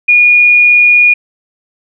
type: tone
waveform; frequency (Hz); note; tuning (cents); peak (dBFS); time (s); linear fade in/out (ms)
sine; 2441; D#7; -34; -3; 0.08-1.14; 10
effects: none